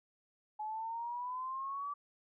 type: exponential sweep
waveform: sine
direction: up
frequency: 847 to 1160 Hz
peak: -37 dBFS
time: 0.59-1.94 s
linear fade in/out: 10 ms
effects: none